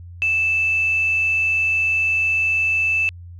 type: tone with quantisation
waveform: sine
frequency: 2637 Hz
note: E7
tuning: in tune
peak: -16 dBFS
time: 0.22-3.09 s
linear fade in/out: 0 ms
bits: 6
effects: added 87 Hz sine -35 dBFS peak until 3.39 s + low-pass 7000 Hz 12 dB/octave